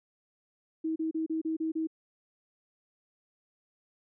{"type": "tone bursts", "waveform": "sine", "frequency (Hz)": 320, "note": "D#4", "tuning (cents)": 49, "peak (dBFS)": -28, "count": 7, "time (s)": [0.84, 1.872], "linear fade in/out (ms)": 10, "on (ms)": 120, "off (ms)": 32, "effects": []}